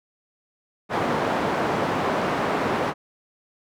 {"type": "band-pass noise", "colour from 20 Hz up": "white", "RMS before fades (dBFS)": -24, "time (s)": [0.89, 2.94], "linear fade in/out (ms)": 50, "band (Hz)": [130, 970], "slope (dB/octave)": 12, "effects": []}